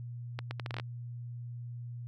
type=accelerating click train; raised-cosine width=0.3 ms; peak=-21 dBFS; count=9; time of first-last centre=0.39-0.799 s; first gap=120 ms; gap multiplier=0.73; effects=added 120 Hz sine -39 dBFS peak until 2.07 s